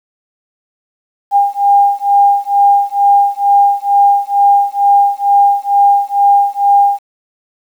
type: beating tone pair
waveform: sine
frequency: 804 / 806.2 Hz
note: G5 / G5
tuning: +44 / +48 cents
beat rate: 2.2 Hz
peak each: -10 dBFS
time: 1.31-7.01 s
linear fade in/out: 50 ms
effects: 7-bit